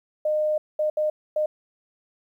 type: tone bursts at uneven times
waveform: sine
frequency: 611 Hz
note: D#5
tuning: 32 cents flat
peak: -20 dBFS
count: 4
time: 0.25-0.58 / 0.79-0.9 / 0.97-1.1 / 1.36-1.46 s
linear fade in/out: 5 ms
effects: 10-bit